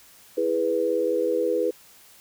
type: chord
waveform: sine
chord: E major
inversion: none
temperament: equal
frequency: 329.6 / 415.3 / 493.9 Hz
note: E4 / G#4 / B4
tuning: 0 / 0 / 0 cents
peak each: -28 / -26 / -23 dBFS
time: 0.37-1.71 s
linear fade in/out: 10 ms
effects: white hiss -52 dBFS RMS until 2.2 s